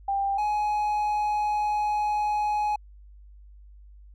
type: tone pair in turn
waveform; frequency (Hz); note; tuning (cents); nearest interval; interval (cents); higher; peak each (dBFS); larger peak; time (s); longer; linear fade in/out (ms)
sine / triangle; 792 / 839.1; G5 / G#5; +18 / +18; minor second; 100; second; -23 / -21; second; 0.08-0.38 / 0.38-2.76; second; 5
effects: added 50 Hz sine -46 dBFS peak until 4.14 s

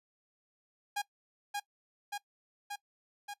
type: tone with echo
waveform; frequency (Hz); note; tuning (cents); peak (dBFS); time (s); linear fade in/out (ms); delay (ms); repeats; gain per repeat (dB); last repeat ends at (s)
sawtooth; 817; G#5; -29; -28; 0.96-1.02; 10; 580; 4; -2; 3.34
effects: noise-tail reverb RT60 0.1 s tail -20 dB re dry + resampled to 32000 Hz

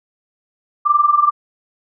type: tone with amplitude modulation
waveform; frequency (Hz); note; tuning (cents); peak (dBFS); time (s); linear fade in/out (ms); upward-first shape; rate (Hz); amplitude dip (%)
sine; 1182; D6; +11; -7; 0.85-1.31; 20; sine; 21.2; 80
effects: none

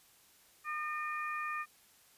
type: harmonic tone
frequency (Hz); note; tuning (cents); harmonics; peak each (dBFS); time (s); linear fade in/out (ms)
607; D#5; -43; 2 / 3 / 4; -37 / -41 / -43; 0.64-1.66; 50
effects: white hiss -64 dBFS RMS until 2.17 s + resampled to 32000 Hz

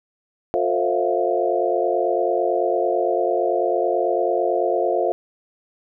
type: tone cluster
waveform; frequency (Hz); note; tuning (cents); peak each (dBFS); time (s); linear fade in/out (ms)
sine; 356.5 / 448.5 / 529 / 654 / 703; F4 / A4 / C5 / E5 / F5; +36 / +33 / +19 / -14 / +11; -24; 0.54-5.12; 0
effects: none

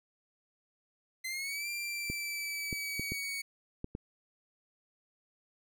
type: linear two-way sweep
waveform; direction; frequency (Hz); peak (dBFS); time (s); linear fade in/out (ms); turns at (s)
sawtooth; up then down; 2048 to 2374 to 2231; -32; 1.24-3.42; 10; 1.69
type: clicks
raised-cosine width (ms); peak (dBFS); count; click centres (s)
3; -24; 6; 2.1 / 2.728 / 2.996 / 3.12 / 3.844 / 3.951
effects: none

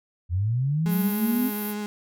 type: linear sweep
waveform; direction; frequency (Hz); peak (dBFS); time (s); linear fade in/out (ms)
sine; up; 82 to 261.6; -21; 0.29-1.51; 50
type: tone with vibrato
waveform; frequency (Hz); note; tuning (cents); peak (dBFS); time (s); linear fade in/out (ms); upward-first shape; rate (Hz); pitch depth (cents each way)
35% pulse; 208.6; G#3; +8; -27; 0.86-1.86; 0; triangle; 9.9; 16
type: band-pass noise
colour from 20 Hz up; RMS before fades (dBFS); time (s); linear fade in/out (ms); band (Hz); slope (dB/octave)
white; -35; 0.88-1.75; 50; 11000 to 15000; 96
effects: none

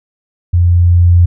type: tone with level ramp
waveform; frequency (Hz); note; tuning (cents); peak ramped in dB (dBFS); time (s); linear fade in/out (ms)
sine; 87.31; F2; 0; -6 to -3; 0.53-1.26; 10
effects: none

